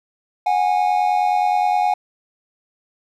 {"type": "tone pair together", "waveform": "triangle", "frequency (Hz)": [731.4, 821], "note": ["F#5", "G#5"], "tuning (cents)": [-20, -20], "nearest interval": "major second", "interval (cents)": 200, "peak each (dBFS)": -16, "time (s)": [0.46, 1.94], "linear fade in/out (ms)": 5, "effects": []}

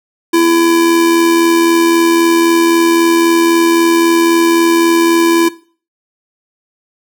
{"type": "tone with amplitude modulation", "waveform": "square", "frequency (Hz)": 335.5, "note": "E4", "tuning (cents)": 31, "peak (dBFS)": -6, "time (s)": [0.33, 5.49], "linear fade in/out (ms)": 10, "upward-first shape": "sine", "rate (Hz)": 83.8, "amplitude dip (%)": 35, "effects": ["noise-tail reverb RT60 0.4 s tail -18 dB re dry"]}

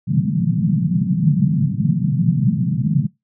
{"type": "band-pass noise", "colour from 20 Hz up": "pink", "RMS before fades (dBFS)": -17, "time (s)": [0.07, 3.07], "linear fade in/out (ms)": 20, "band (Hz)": [130, 200], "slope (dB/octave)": 48, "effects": ["noise-tail reverb RT60 0.2 s tail -23 dB re dry"]}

